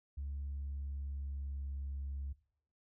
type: tone with pitch glide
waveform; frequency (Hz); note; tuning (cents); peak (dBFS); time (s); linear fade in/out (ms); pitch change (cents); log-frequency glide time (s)
sine; 70.3 to 69.21; C#2 to C#2; +25 to -2; -37; 0.17-2.33; 10; -27; 0.39-1.75
effects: noise-tail reverb RT60 0.6 s tail -20 dB re dry + tanh soft clip ceiling -35 dBFS